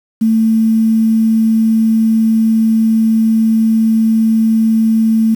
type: tone with quantisation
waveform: sine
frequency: 222.8 Hz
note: A3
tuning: 22 cents sharp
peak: -8 dBFS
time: 0.21-5.35 s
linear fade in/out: 10 ms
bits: 6
effects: none